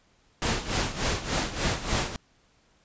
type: noise with tremolo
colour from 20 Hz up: pink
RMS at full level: -25 dBFS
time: 0.42-2.16 s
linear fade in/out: 0 ms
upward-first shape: sine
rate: 3.4 Hz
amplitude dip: 75%
effects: pink hiss -64 dBFS RMS until 2.84 s + resampled to 16000 Hz